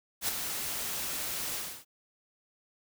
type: noise with ADSR envelope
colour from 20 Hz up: white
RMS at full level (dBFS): -28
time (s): 0.21-1.85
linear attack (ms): 74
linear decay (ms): 11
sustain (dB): -7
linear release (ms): 300
effects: none